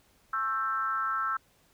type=tone with frequency modulation; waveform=sine; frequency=1328 Hz; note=E6; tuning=12 cents sharp; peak=-27 dBFS; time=0.33-1.37 s; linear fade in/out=5 ms; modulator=239 Hz; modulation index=0.79; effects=pink hiss -65 dBFS RMS until 1.73 s